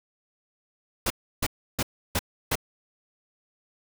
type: noise bursts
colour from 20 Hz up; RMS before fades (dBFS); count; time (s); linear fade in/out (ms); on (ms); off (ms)
pink; -25; 5; 1.06-2.555; 5; 43; 320
effects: none